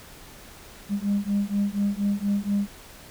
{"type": "beating tone pair", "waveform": "sine", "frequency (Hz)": [200, 204.2], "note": ["G3", "G#3"], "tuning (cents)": [35, -29], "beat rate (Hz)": 4.2, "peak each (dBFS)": -24, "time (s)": [0.89, 2.69], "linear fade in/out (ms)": 50, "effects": ["tanh soft clip ceiling -17 dBFS", "pink hiss -46 dBFS RMS until 3.1 s"]}